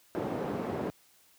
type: band-pass noise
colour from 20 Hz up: white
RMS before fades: -34 dBFS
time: 0.15-0.9 s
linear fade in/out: 0 ms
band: 140 to 490 Hz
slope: 12 dB/octave
effects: white hiss -63 dBFS RMS until 1.38 s + high-pass 60 Hz 12 dB/octave